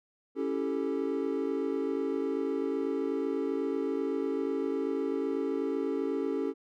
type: chord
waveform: triangle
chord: A dominant seventh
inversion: first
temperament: equal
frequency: 277.2 / 329.6 / 392 / 440 Hz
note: C#4 / E4 / G4 / A4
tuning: 0 / 0 / 0 / 0 cents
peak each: -31 / -35 / -32 / -32 dBFS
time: 0.35-6.54 s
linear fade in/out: 50 ms
effects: none